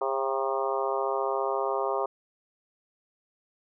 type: harmonic tone with a mistuned harmonic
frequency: 134.9 Hz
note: C#3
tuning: 47 cents flat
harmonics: 3 / 4 / 5 / 6 / 7 / 8 / 9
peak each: -31 / -32 / -33 / -34 / -34 / -35 / -36 dBFS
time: 0.01-2.06 s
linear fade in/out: 5 ms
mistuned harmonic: 6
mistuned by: -45 cents
effects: none